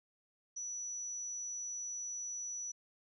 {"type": "tone", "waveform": "sine", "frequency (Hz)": 5910, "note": "F#8", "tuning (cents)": -3, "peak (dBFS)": -39, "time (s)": [0.56, 2.72], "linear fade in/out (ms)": 10, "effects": []}